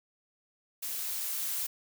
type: noise with level ramp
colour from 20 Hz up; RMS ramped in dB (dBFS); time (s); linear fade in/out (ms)
blue; -36 to -33; 0.82-1.67; 10
effects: none